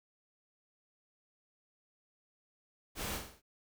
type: noise with echo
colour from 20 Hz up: pink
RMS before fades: -39 dBFS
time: 2.95-3.2 s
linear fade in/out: 50 ms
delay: 44 ms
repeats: 5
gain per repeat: -5 dB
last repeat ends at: 3.42 s
effects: none